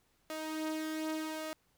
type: tone with flanger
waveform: sawtooth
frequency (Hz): 313.5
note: D#4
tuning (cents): +13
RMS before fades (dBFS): -38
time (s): 0.3-1.53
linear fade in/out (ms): 0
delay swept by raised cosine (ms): 1.7 to 3.8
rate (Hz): 0.85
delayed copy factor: +0.5
effects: pink hiss -73 dBFS RMS until 1.77 s